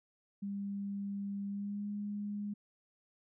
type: tone with pitch glide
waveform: sine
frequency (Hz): 200 to 205.6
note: G3 to G#3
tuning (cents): +35 to -17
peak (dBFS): -36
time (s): 0.42-2.54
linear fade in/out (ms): 10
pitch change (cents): +48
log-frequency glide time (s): 1.48-1.88
effects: none